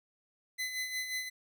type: tone with tremolo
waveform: sawtooth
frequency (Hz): 2025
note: B6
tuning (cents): +43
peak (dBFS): -29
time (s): 0.58-1.3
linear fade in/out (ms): 20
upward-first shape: sine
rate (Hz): 5.6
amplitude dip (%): 55
effects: none